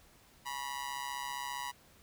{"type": "tone with amplitude modulation", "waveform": "sawtooth", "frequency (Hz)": 973, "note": "B5", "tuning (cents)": -26, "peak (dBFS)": -30, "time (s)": [0.45, 1.72], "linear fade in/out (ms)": 20, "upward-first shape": "sine", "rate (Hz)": 135, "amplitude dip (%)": 85, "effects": ["pink hiss -62 dBFS RMS until 2.02 s"]}